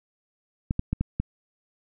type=clicks; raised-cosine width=5 ms; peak=-12 dBFS; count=5; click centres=0.709 / 0.794 / 0.93 / 1.01 / 1.2 s; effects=none